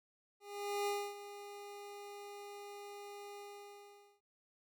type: tone with ADSR envelope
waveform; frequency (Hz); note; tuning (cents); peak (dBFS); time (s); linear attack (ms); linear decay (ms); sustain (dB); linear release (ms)
25% pulse; 407; G#4; -35; -30; 0.4-4.21; 470; 270; -14; 840
effects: none